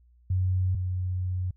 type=tone pair in turn; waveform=sine; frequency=92.5 / 91.54 Hz; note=F#2 / F#2; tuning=0 / -18 cents; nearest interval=unison; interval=18 cents; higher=first; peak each=-22 / -26 dBFS; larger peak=first; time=0.3-0.75 / 0.75-1.51 s; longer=second; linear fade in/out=5 ms; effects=added 60 Hz sine -56 dBFS peak until 1.56 s